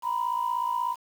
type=tone pair together; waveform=sine; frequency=950 / 1006.5 Hz; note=A#5 / B5; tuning=+33 / +33 cents; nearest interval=minor second; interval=100 cents; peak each=-27 dBFS; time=0.02-0.96 s; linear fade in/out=50 ms; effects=tanh soft clip ceiling -19 dBFS + 8-bit